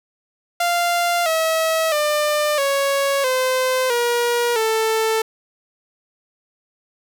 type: tone with pitch steps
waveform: sawtooth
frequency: 695 / 644.7 / 598.1 / 554.8 / 514.7 / 477.4 / 442.9 Hz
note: F5 / E5 / D5 / C#5 / C5 / A#4 / A4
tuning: -9 / -39 / +31 / +1 / -29 / +41 / +11 cents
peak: -13 dBFS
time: 0.6-5.22 s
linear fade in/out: 5 ms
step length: 660 ms
effects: none